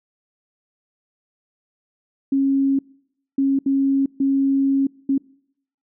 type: tone bursts at uneven times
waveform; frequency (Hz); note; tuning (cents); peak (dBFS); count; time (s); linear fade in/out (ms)
sine; 273; C#4; -26; -15; 5; 2.32-2.79 / 3.38-3.59 / 3.66-4.06 / 4.2-4.87 / 5.09-5.18; 5
effects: noise-tail reverb RT60 0.7 s tail -25 dB re dry